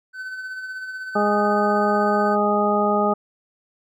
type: tone with tremolo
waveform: triangle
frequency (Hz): 1519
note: F#6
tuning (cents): +45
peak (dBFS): -26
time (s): 0.13-2.37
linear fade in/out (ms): 50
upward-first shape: sine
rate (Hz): 16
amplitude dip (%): 40
type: harmonic tone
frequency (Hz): 206.9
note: G#3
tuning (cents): -6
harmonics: 1 / 2 / 3 / 4 / 6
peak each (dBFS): -23 / -23 / -23 / -23 / -23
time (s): 1.15-3.14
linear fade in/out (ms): 10
effects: none